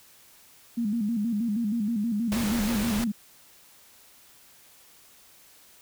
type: tone with vibrato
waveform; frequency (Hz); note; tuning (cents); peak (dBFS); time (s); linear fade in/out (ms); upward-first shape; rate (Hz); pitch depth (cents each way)
sine; 220; A3; 0; -24; 0.77-3.12; 10; square; 6.3; 110
type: noise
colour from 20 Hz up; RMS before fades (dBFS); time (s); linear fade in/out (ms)
pink; -32; 2.32-3.04; 0
effects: white hiss -55 dBFS RMS until 5.81 s